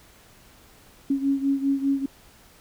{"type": "beating tone pair", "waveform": "sine", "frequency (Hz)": [274.3, 279.3], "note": ["C#4", "C#4"], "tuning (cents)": [-18, 13], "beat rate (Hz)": 5, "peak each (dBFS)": [-22, -26], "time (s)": [1.1, 2.06], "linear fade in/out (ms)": 5, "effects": ["pink hiss -53 dBFS RMS until 2.6 s"]}